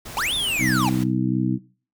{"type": "noise", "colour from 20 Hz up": "pink", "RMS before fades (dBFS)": -36, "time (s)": [0.05, 1.04], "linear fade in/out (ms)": 10}
{"type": "linear two-way sweep", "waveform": "square", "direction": "up then down", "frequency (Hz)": [752, 3656, 752], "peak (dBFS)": -22, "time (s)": [0.17, 0.89], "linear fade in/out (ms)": 0, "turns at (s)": 0.34}
{"type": "harmonic tone", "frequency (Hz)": 63.4, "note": "B1", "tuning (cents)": 46, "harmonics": [2, 3, 4, 5], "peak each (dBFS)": [-25, -25, -25, -25], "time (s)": [0.58, 1.59], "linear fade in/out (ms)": 50}
{"effects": ["noise-tail reverb RT60 0.4 s tail -18 dB re dry"]}